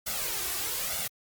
white noise with flanger, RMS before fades -32 dBFS, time 0.06-1.08 s, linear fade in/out 10 ms, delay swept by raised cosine 1.4 to 2.7 ms, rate 1.1 Hz, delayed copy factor +0.7, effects Opus 48 kbps

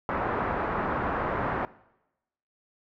white low-pass noise, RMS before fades -29 dBFS, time 0.09-1.65 s, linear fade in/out 0 ms, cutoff 1400 Hz, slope 24 dB/octave, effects noise-tail reverb RT60 0.9 s tail -20 dB re dry

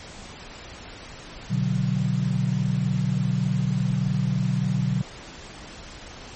sine chord, B minor, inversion none, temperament equal, 123.47 / 146.83 / 185 Hz, B2 / D3 / F#3, 0 / 0 / 0 cents, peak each -25 dBFS, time 1.5-5.02 s, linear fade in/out 10 ms, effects pink hiss -41 dBFS RMS until 6.35 s + MP3 32 kbps

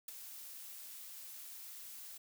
blue noise with ADSR envelope, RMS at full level -42 dBFS, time 0.08-2.18 s, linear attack 5 ms, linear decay 12 ms, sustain -8 dB, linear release 11 ms, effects none

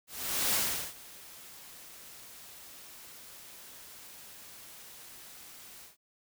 white noise with ADSR envelope, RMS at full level -28 dBFS, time 0.07-5.97 s, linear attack 460 ms, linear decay 400 ms, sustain -22 dB, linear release 140 ms, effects none

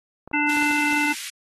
clicks, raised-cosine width 1 ms, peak -26 dBFS, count 6, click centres 0.276 / 0.314 / 0.57 / 0.626 / 0.712 / 0.928 s
harmonic tone, 295.1 Hz, D4, 8 cents sharp, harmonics 1 / 3 / 5 / 7 / 9, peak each -24 / -26 / -27 / -25 / -25 dBFS, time 0.33-1.13 s, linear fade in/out 10 ms
pink high-pass noise, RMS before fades -34 dBFS, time 0.49-1.3 s, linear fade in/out 5 ms, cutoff 1900 Hz, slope 24 dB/octave
effects AAC 32 kbps

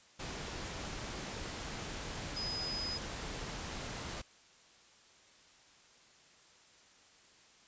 sine tone in noise, 5020 Hz, D#8, 15 cents sharp, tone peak -37 dBFS, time 2.36-2.98 s, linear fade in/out 10 ms, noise pink, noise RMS -42 dBFS, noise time 0.19-4.22 s, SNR +2 dB, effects white hiss -62 dBFS RMS until 7.67 s + resampled to 16000 Hz

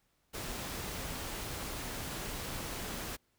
pink noise, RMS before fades -40 dBFS, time 0.33-3.17 s, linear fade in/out 20 ms, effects pink hiss -75 dBFS RMS until 3.38 s

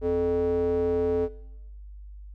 square tone with band-pass filter, 86.9 Hz, F2, 8 cents flat, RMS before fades -25 dBFS, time 0.01-1.29 s, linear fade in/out 50 ms, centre 420 Hz, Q 4.5, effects noise-tail reverb RT60 0.9 s tail -19 dB re dry + added 50 Hz sine -40 dBFS peak until 2.34 s

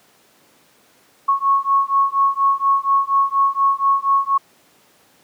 sine beating tone pair, 1099 / 1103.2 Hz, C#6 / C#6, -15 / -9 cents, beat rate 4.2 Hz, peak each -17 dBFS, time 1.28-4.38 s, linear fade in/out 10 ms, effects pink hiss -54 dBFS RMS until 5.23 s + high-pass 200 Hz 12 dB/octave

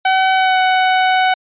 sawtooth tone with pitch glide, 758 to 746.3 Hz, F#5 to F#5, +42 to +15 cents, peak -7 dBFS, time 0.05-1.34 s, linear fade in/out 5 ms, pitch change -27 cents, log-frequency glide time 0.34-0.59 s, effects resampled to 8000 Hz

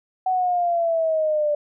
sine exponential sweep, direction down, 752 to 587.3 Hz, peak -18 dBFS, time 0.26-1.55 s, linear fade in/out 5 ms, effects none

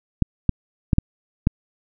clicks, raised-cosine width 5 ms, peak -3 dBFS, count 5, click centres 0.223 / 0.493 / 0.932 / 0.984 / 1.471 s, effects none

